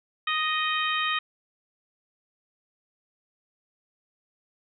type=harmonic tone; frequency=622.3 Hz; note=D#5; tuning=in tune; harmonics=2 / 3 / 4 / 5 / 6; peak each=-28 / -30 / -31 / -32 / -33 dBFS; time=0.27-1.19 s; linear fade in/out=5 ms; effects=none